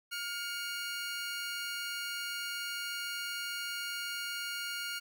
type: tone pair together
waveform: 20% pulse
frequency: 1417.2 / 2244 Hz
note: F6 / C#7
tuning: +25 / +21 cents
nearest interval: minor sixth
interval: 796 cents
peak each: -32 / -38 dBFS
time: 0.11-5 s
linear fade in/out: 20 ms
effects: none